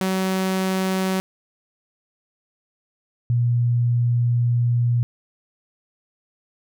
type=tone pair in turn; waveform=sawtooth / sine; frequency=188.7 / 120 Hz; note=F#3 / B2; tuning=+34 / -49 cents; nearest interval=minor sixth; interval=783 cents; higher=first; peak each=-16 dBFS; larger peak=neither; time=0.01-1.2 / 3.3-5.03 s; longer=second; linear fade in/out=0 ms; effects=none